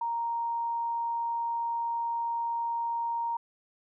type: tone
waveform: sine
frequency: 932.3 Hz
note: A#5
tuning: in tune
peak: -28 dBFS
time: 0.01-3.37 s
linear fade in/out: 5 ms
effects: none